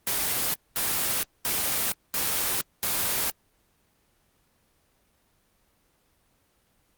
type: noise bursts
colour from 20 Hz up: white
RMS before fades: -26 dBFS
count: 5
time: 0.07-3.3 s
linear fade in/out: 0 ms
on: 470 ms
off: 220 ms
effects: pink hiss -67 dBFS RMS until 6.97 s + Opus 24 kbps